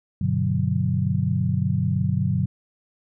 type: chord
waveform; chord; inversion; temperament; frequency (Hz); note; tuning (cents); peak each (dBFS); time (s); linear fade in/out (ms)
sine; G major seventh; none; equal; 98 / 123.47 / 146.83 / 185; G2 / B2 / D3 / F#3; 0 / 0 / 0 / 0; -25; 0.21-2.46; 5
effects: none